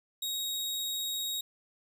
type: tone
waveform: sawtooth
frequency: 3777 Hz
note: A#7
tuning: 22 cents sharp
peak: -29 dBFS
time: 0.22-1.41 s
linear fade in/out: 5 ms
effects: none